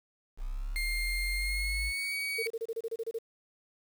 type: linear sweep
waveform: sine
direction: up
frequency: 30.28 to 55.3 Hz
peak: -32 dBFS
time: 0.37-1.93 s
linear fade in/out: 50 ms
type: tone with pitch glide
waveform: 35% pulse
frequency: 2117 to 2256 Hz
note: C7 to C#7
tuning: +20 to +30 cents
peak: -30 dBFS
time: 0.76-2.47 s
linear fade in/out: 0 ms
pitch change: +110 cents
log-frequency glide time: 1.36-2.13 s
type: tone bursts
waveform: sine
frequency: 454.6 Hz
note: A#4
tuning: 43 cents flat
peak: -31 dBFS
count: 11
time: 2.38-3.188 s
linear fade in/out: 10 ms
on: 48 ms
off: 28 ms
effects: 9-bit